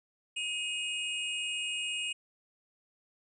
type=tone pair together; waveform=square; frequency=2521 / 2859 Hz; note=D#7 / F7; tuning=+22 / +40 cents; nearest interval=major second; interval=218 cents; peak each=-37 / -35 dBFS; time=0.36-2.13 s; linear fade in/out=10 ms; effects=resampled to 22050 Hz